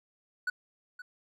triangle tone with echo, 1480 Hz, F#6, in tune, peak -26 dBFS, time 0.47-0.5 s, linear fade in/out 5 ms, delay 520 ms, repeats 1, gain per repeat -14 dB, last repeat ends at 1.02 s, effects none

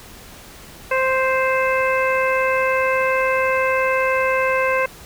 harmonic tone, 523.3 Hz, C5, in tune, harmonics 1 / 2 / 3 / 4 / 5, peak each -19 / -22 / -24 / -25 / -26 dBFS, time 0.91-4.86 s, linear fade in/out 5 ms, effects pink hiss -41 dBFS RMS until 5.05 s

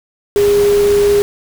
sine tone in noise, 407.7 Hz, G#4, 32 cents flat, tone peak -8 dBFS, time 0.36-1.22 s, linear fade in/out 0 ms, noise pink, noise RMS -24 dBFS, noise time 0.36-1.22 s, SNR +13 dB, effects none

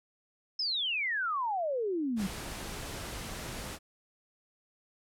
sine exponential sweep, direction down, 5330 to 184.6 Hz, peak -29 dBFS, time 0.59-2.27 s, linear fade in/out 5 ms
pink noise, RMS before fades -40 dBFS, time 2.16-3.79 s, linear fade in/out 50 ms
effects low-pass 12000 Hz 12 dB/octave

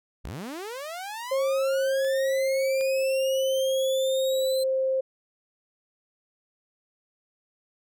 sawtooth linear sweep, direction up, 30.87 to 4114 Hz, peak -30 dBFS, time 0.24-4.64 s, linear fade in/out 10 ms
sine tone with pitch glide, 538 to 527.2 Hz, C5 to C5, +48 to +13 cents, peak -22 dBFS, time 1.31-5.01 s, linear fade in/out 10 ms, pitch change -35 cents, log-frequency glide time 1.64-4.27 s
clicks, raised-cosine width 0.2 ms, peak -29 / -24 dBFS, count 2, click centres 2.047 / 2.81 s
effects none

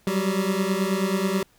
25% pulse beating tone pair, 187.6 / 196.9 Hz, F#3 / G3, +24 / +8 cents, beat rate 9.3 Hz, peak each -21 dBFS, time 0.07-1.43 s, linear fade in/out 2 ms, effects pink hiss -60 dBFS RMS until 1.58 s

